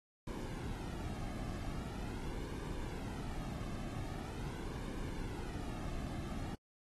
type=noise with flanger; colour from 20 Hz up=brown; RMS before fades=-42 dBFS; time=0.27-6.55 s; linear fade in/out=2 ms; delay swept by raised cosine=1.5 to 2.11 ms; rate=0.43 Hz; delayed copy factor=-0.5; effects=AAC 32 kbps